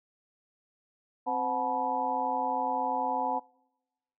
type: tone cluster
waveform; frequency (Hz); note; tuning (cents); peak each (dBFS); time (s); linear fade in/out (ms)
sine; 260.9 / 513 / 735 / 864 / 976; C4 / C5 / F#5 / A5 / B5; -5 / -34 / -12 / -32 / -21; -38 / -37 / -32 / -31 / -34; 1.26-3.4; 20
effects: noise-tail reverb RT60 1.0 s tail -26 dB re dry